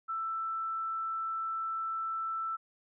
sine tone, 1327 Hz, E6, 11 cents sharp, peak -32 dBFS, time 0.08-2.57 s, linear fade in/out 20 ms, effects none

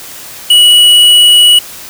triangle tone with tanh clipping, 2929 Hz, F#7, 18 cents flat, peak -3 dBFS, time 0.5-1.59 s, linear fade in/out 5 ms, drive 14 dB, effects white hiss -28 dBFS RMS until 1.89 s

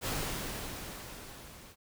pink noise with level ramp, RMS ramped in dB -33 to -53 dBFS, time 0.01-1.76 s, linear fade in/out 50 ms, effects none

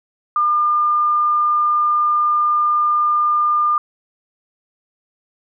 sine tone, 1204 Hz, D6, 43 cents sharp, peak -13 dBFS, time 0.36-3.78 s, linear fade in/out 2 ms, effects none

